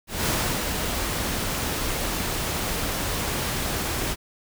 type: noise with ADSR envelope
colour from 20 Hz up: pink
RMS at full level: -23 dBFS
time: 0.07-4.16 s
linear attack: 190 ms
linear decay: 350 ms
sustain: -4 dB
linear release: 44 ms
effects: none